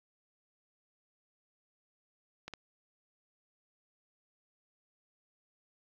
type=clicks; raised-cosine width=0.2 ms; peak=-24 dBFS; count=2; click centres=2.48 / 2.537 s; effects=low-pass 5000 Hz 12 dB/octave + 10-bit